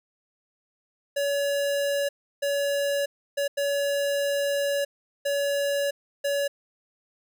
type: tone bursts at uneven times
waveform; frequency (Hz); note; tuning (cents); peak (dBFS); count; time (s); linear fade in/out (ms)
square; 566; C#5; +36; -24; 6; 1.16-2.09 / 2.42-3.06 / 3.37-3.48 / 3.57-4.85 / 5.25-5.91 / 6.24-6.48; 10
effects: none